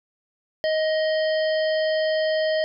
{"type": "harmonic tone", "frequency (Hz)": 627, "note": "D#5", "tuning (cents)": 13, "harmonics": [1, 3, 5, 7, 8], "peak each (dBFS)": [-20, -30, -34, -37, -38], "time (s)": [0.64, 2.64], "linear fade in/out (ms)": 0, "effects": []}